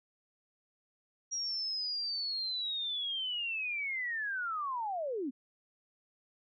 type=linear sweep; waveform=sine; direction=down; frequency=5700 to 237.5 Hz; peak=-33 dBFS; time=1.31-5.31 s; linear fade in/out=20 ms; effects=none